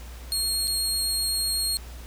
25% pulse tone with dropouts, 4273 Hz, C8, 36 cents sharp, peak -19 dBFS, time 0.32-1.77 s, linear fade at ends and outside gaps 0 ms, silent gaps 0.673-0.678 s, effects added 60 Hz sine -38 dBFS peak until 2.06 s + pink hiss -47 dBFS RMS until 2.06 s

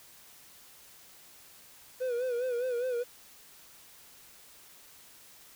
triangle tone with vibrato, 493.9 Hz, B4, in tune, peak -27 dBFS, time 2-3.04 s, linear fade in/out 20 ms, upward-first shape sine, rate 4.9 Hz, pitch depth 79 cents each way, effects white hiss -55 dBFS RMS until 5.55 s

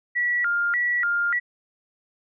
sine tone with vibrato, 1651 Hz, G#6, 11 cents flat, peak -20 dBFS, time 0.15-1.4 s, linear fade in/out 20 ms, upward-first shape square, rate 1.7 Hz, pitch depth 280 cents each way, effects none

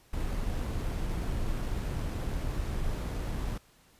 brown noise with sample-and-hold, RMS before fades -32 dBFS, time 0.13-3.58 s, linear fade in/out 5 ms, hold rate 11025 Hz, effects pink hiss -62 dBFS RMS until 3.99 s + resampled to 32000 Hz

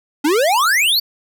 square exponential sweep, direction up, 277.2 to 4713 Hz, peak -13 dBFS, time 0.24-1 s, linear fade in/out 10 ms, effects none

